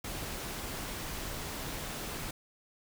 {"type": "noise", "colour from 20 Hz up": "pink", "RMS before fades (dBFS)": -39, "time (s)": [0.04, 2.31], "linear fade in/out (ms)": 5, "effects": []}